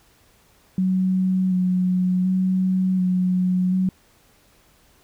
sine tone with vibrato, 184.7 Hz, F#3, 3 cents flat, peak -17 dBFS, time 0.78-3.89 s, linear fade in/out 2 ms, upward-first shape square, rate 0.68 Hz, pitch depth 17 cents each way, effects pink hiss -57 dBFS RMS until 5.03 s

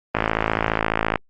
click train, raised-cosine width 0.5 ms, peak -3 dBFS, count 56, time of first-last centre 0.15-1.157 s, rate 54.6 Hz, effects Opus 24 kbps

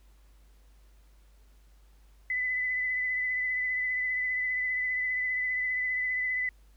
sine tone with vibrato, 2007 Hz, B6, 27 cents sharp, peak -27 dBFS, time 2.3-6.49 s, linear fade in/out 2 ms, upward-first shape triangle, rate 15 Hz, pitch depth 23 cents each way, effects added 50 Hz sine -55 dBFS peak until 6.76 s + pink hiss -68 dBFS RMS until 6.76 s

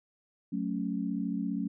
sine chord, F# minor, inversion none, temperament equal, 185 / 220 / 277.2 Hz, F#3 / A3 / C#4, 0 / 0 / 0 cents, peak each -34 dBFS, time 0.52-1.68 s, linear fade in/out 10 ms, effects none

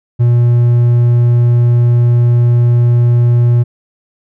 triangle tone, 120 Hz, B2, 49 cents flat, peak -4 dBFS, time 0.19-3.64 s, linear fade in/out 20 ms, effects none

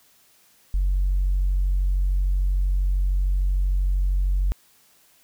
sine tone, 46.52 Hz, F#1, 10 cents sharp, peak -17 dBFS, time 0.74-4.52 s, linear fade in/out 0 ms, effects tanh soft clip ceiling -15 dBFS + white hiss -58 dBFS RMS until 5.23 s

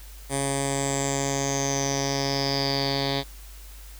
10% pulse tone with low-pass filter sweep, 138.1 Hz, C#3, 6 cents flat, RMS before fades -26 dBFS, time 0.29-3.24 s, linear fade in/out 50 ms, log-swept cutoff 9200 to 4100 Hz, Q 9.4, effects added 50 Hz sine -41 dBFS peak until 3.99 s + white hiss -49 dBFS RMS until 3.99 s

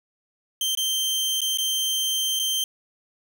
sawtooth tone with dropouts, 3136 Hz, G7, in tune, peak -19 dBFS, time 0.61-2.64 s, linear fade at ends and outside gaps 2 ms, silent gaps 0.751-0.773 / 1.406-1.416 / 1.574-1.584 / 2.392-2.396 s, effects none

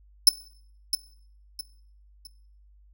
sawtooth tone with echo, 5260 Hz, E8, 5 cents flat, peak -8 dBFS, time 0.27-0.29 s, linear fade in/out 2 ms, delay 660 ms, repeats 3, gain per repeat -10 dB, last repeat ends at 2.27 s, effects noise-tail reverb RT60 0.6 s tail -19 dB re dry + added 50 Hz sine -53 dBFS peak until 2.93 s

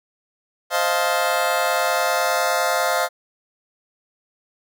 25% pulse chord, F dominant seventh, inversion second, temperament just, 523.8 / 628.6 / 698.5 / 873.1 Hz, C5 / Eb5 / F5 / A5, +2 / +18 / 0 / -14 cents, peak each -21 / -20 / -18 / -24 dBFS, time 0.7-3.09 s, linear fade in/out 50 ms, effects none

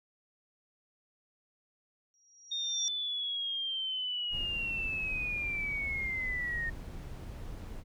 sine tone with exponential growth, 5690 Hz, F8, 31 cents sharp, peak -29 dBFS, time 2.14-2.88 s, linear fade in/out 0 ms, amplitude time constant 160 ms
sine linear sweep, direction down, 3687 to 1834 Hz, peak -32 dBFS, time 2.51-6.7 s, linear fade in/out 10 ms
brown noise, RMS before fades -42 dBFS, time 4.3-7.84 s, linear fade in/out 50 ms
effects none

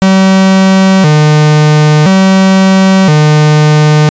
45% pulse tone with vibrato, 170 Hz, F3, 46 cents flat, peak -3 dBFS, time 0.02-4.09 s, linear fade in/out 0 ms, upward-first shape square, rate 0.49 Hz, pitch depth 200 cents each way, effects resampled to 16000 Hz

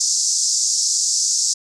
white band-pass noise, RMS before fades -19 dBFS, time 0-1.54 s, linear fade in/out 10 ms, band 5000 to 7500 Hz, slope 48 dB/octave, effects none

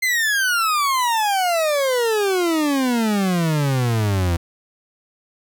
40% pulse exponential sweep, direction down, 2093 to 82.9 Hz, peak -16 dBFS, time 0.02-4.37 s, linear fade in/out 10 ms, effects none

